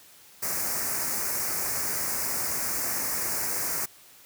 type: band-stop noise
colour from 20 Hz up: white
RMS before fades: -29 dBFS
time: 0.42-3.86 s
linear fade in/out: 10 ms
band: 2300 to 4900 Hz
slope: 48 dB/octave
effects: white hiss -53 dBFS RMS until 4.25 s + high-pass 60 Hz 12 dB/octave